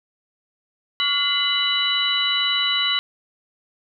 sine tone cluster, 1135 / 1415 / 2040 / 2966 / 3928 Hz, C#6 / F6 / C7 / F#7 / B7, +41 / +22 / -44 / +4 / -10 cents, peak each -29 / -30 / -27 / -21 / -23 dBFS, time 1-2.99 s, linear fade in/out 0 ms, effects none

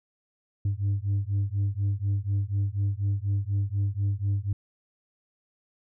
sine beating tone pair, 98 / 102.1 Hz, G2 / G#2, 0 / -29 cents, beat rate 4.1 Hz, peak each -25 dBFS, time 0.65-4.53 s, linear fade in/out 5 ms, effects tanh soft clip ceiling -21 dBFS

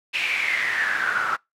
pink noise with band-pass filter sweep, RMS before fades -24 dBFS, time 0.13-1.37 s, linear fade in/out 20 ms, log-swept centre 2600 to 1300 Hz, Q 8.4, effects noise-tail reverb RT60 0.2 s tail -26 dB re dry

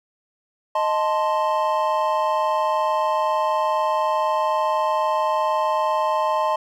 triangle chord, A diminished, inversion second, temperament equal, 622.3 / 880 / 1046.5 Hz, Eb5 / A5 / C6, 0 / 0 / 0 cents, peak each -21 dBFS, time 0.75-6.56 s, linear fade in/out 5 ms, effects none

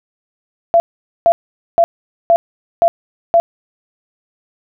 sine tone bursts, 678 Hz, E5, 49 cents sharp, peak -6 dBFS, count 6, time 0.74-3.4 s, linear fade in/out 0 ms, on 60 ms, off 460 ms, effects none

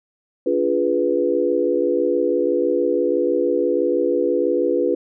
sine chord, D diminished seventh, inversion none, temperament equal with one note detuned, 287.6 / 349.2 / 415.3 / 493.9 Hz, D4 / F4 / Ab4 / Cb5, -36 / 0 / 0 / 0 cents, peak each -24 / -21 / -23 / -20 dBFS, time 0.46-4.95 s, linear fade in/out 5 ms, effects none

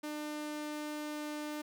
sawtooth tone, 300.1 Hz, D4, 38 cents sharp, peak -34 dBFS, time 0.03-1.62 s, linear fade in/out 10 ms, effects none

